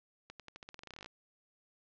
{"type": "accelerating click train", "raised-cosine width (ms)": 0.2, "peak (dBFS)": -30, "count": 18, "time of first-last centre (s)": [0.3, 1.06], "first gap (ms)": 97, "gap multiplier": 0.89, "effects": ["low-pass 5000 Hz 12 dB/octave"]}